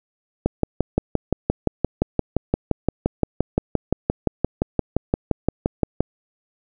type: click train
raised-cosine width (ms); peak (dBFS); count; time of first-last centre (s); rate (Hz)
2; -4; 33; 0.46-6.006; 5.77
effects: none